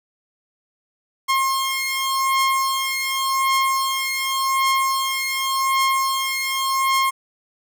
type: beating tone pair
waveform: sawtooth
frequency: 1070 / 1070.88 Hz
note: C6 / C6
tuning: +38 / +40 cents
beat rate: 0.88 Hz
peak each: -17 / -19 dBFS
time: 1.28-7.11 s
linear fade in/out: 20 ms
effects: none